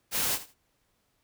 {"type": "noise with echo", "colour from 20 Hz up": "white", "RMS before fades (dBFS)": -28, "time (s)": [0.11, 0.39], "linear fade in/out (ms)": 50, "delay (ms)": 79, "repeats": 2, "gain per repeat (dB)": -15, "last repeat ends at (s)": 0.548, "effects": ["pink hiss -73 dBFS RMS until 1.23 s"]}